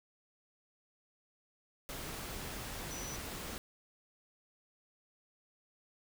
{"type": "tone in noise", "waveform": "sine", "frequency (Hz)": 5920, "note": "F#8", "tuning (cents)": 0, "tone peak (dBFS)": -45, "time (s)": [2.91, 3.16], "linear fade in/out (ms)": 0, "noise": "pink", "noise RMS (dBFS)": -43, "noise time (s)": [1.89, 3.58], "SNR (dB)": -5, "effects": []}